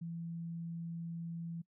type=tone; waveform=sine; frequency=167.6 Hz; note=E3; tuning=29 cents sharp; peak=-39 dBFS; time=0.01-1.62 s; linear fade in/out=10 ms; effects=noise-tail reverb RT60 0.1 s tail -23 dB re dry